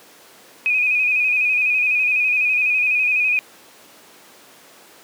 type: tone with vibrato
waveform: sine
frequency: 2489 Hz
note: D#7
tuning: in tune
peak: -15 dBFS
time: 0.66-3.39 s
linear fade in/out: 0 ms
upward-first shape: square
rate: 12 Hz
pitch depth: 33 cents each way
effects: pink hiss -46 dBFS RMS until 5.03 s + high-pass 300 Hz 12 dB/octave